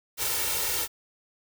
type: noise with comb filter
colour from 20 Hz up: white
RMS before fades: -28 dBFS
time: 0.17-0.88 s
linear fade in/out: 50 ms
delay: 2.2 ms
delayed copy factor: +0.65
effects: none